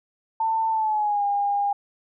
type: tone with pitch glide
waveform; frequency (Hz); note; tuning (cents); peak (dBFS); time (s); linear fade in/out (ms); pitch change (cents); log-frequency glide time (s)
sine; 893 to 809.5; A5 to G#5; +25 to -45; -20; 0.4-1.73; 5; -170; 0.7-1.24
effects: none